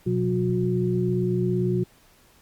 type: tone cluster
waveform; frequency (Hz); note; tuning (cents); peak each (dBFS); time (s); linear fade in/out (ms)
sine; 124.2 / 181.9 / 361.9; B2 / F#3 / F#4; +10 / -29 / -38; -25; 0.06-1.84; 10
effects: pink hiss -57 dBFS RMS until 2.41 s + Opus 48 kbps